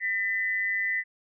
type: tone pair together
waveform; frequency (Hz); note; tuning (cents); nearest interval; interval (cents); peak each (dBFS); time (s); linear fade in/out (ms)
sine; 1801 / 1996; A6 / B6; +40 / +18; major second; 178; -31 / -26; 0-1.04; 50
effects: none